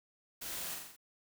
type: noise with echo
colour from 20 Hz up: white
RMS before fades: -43 dBFS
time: 0.41-0.75 s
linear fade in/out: 10 ms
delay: 43 ms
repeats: 5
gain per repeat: -3 dB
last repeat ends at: 0.965 s
effects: none